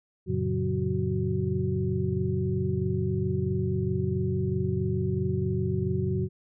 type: tone cluster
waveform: sine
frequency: 90.8 / 113.8 / 138.4 / 184.9 / 372.4 Hz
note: F#2 / A#2 / C#3 / F#3 / F#4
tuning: -32 / -41 / -2 / -1 / +11 cents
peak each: -31 dBFS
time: 0.26-6.29 s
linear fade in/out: 50 ms
effects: none